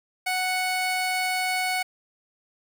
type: tone pair together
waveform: 35% pulse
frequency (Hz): 740 / 2217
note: F#5 / C#7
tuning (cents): 0 / 0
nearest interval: octave + perfect fifth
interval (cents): 1900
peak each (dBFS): -25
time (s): 0.26-1.83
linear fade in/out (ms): 10
effects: none